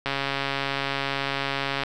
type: click train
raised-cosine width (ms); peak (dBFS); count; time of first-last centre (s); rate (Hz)
0.3; -10; 246; 0.06-1.835; 138
effects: none